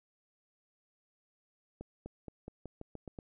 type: accelerating click train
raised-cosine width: 2 ms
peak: -30 dBFS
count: 9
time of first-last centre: 1.81-3.188 s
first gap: 250 ms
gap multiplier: 0.89
effects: none